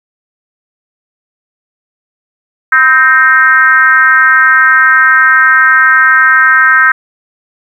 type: tone with frequency modulation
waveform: sine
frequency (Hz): 1568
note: G6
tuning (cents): 0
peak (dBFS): -3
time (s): 2.72-6.92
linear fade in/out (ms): 5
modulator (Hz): 280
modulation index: 1.1
effects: 7-bit